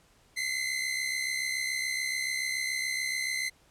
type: tone pair together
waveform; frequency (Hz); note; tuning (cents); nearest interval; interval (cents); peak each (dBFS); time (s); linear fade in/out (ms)
sawtooth; 2036 / 2103; C7 / C7; -48 / +8; minor second; 56; -28 / -30; 0.36-3.5; 20
effects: pink hiss -63 dBFS RMS until 3.7 s + low-pass 11000 Hz 12 dB/octave